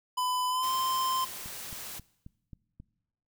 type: tone with pitch glide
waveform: square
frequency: 1003 to 1040.2 Hz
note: B5 to C6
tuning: +26 to -10 cents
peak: -28 dBFS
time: 0.17-1.25 s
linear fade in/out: 10 ms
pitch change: +64 cents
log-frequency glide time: 0.49-0.71 s
type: noise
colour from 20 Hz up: white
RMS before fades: -41 dBFS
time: 0.62-2 s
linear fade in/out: 20 ms
type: click train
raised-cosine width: 5 ms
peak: -33 dBFS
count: 6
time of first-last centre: 1.46-2.8 s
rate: 3.73 Hz
effects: noise-tail reverb RT60 0.9 s tail -22 dB re dry